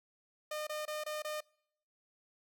sawtooth tone bursts, 608 Hz, D#5, 40 cents flat, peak -33 dBFS, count 5, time 0.51-1.406 s, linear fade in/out 5 ms, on 160 ms, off 24 ms, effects noise-tail reverb RT60 0.7 s tail -26 dB re dry

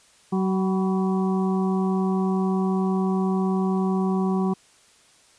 harmonic tone with a mistuned harmonic, 189 Hz, F#3, 37 cents sharp, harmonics 1 / 2 / 4 / 5 / 6, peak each -21 / -27 / -33 / -35 / -37 dBFS, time 0.32-4.54 s, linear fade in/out 10 ms, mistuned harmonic 5, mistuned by +68 cents, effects white hiss -56 dBFS RMS until 5.38 s + resampled to 22050 Hz

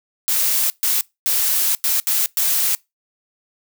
blue noise bursts at uneven times, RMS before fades -18 dBFS, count 6, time 0.28-0.7 / 0.83-1.01 / 1.26-1.75 / 1.84-2 / 2.07-2.26 / 2.37-2.75 s, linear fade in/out 0 ms, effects noise-tail reverb RT60 0.2 s tail -23 dB re dry

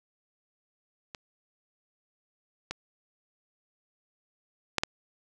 clicks, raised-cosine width 0.2 ms, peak -22 / -16 / -7 / -9 dBFS, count 4, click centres 1.148 / 2.71 / 4.783 / 4.835 s, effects none

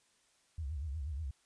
sine tone with vibrato, 73.6 Hz, D2, 4 cents sharp, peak -36 dBFS, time 0.58-1.31 s, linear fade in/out 5 ms, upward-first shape triangle, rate 8.3 Hz, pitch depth 250 cents each way, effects white hiss -71 dBFS RMS until 1.45 s + resampled to 22050 Hz

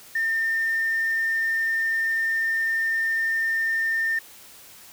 sine tone, 1808 Hz, A6, 47 cents sharp, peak -20 dBFS, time 0.15-4.19 s, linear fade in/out 5 ms, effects tanh soft clip ceiling -17 dBFS + white hiss -47 dBFS RMS until 4.92 s

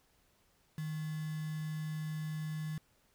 sine tone with quantisation, 155.56 Hz, D#3, in tune, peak -36 dBFS, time 0.78-2.78 s, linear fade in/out 2 ms, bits 8, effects pink hiss -71 dBFS RMS until 3.14 s

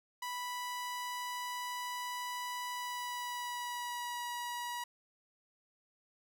sawtooth tone with pitch glide, 986 to 965.2 Hz, B5 to B5, -3 to -40 cents, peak -34 dBFS, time 0.22-4.84 s, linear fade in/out 5 ms, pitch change -37 cents, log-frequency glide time 2.71-4.26 s, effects none

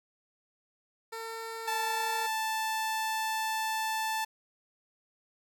15% pulse tone with pitch glide, 452.2 to 456.9 Hz, A4 to A#4, +47 to -35 cents, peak -31 dBFS, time 1.12-2.27 s, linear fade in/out 10 ms, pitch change +18 cents, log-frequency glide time 1.64-2.15 s
sawtooth tone, 880 Hz, A5, in tune, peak -26 dBFS, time 1.67-4.25 s, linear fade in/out 10 ms
effects none

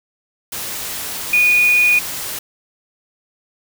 sine tone in noise, 2459 Hz, D#7, 21 cents flat, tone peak -10 dBFS, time 1.33-1.99 s, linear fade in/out 5 ms, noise white, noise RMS -26 dBFS, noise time 0.52-2.39 s, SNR +13 dB, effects none

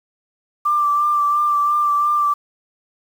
sine tone with vibrato, 1179 Hz, D6, 6 cents sharp, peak -14 dBFS, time 0.65-2.34 s, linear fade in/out 10 ms, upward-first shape sine, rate 2.9 Hz, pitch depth 21 cents each way, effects 7-bit

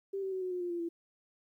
sine tone with pitch steps, 392 / 383.7 / 375.6 / 367.7 / 359.9 / 352.3 / 344.8 / 337.5 Hz, G4 / G4 / F#4 / F#4 / F#4 / F4 / F4 / E4, 0 / -37 / +26 / -11 / -48 / +15 / -22 / +41 cents, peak -33 dBFS, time 0.13-0.89 s, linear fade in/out 10 ms, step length 95 ms, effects 12-bit

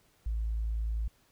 sine tone, 55.1 Hz, A1, 3 cents sharp, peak -28 dBFS, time 0.26-1.08 s, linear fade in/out 5 ms, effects tanh soft clip ceiling -25 dBFS + pink hiss -67 dBFS RMS until 1.31 s

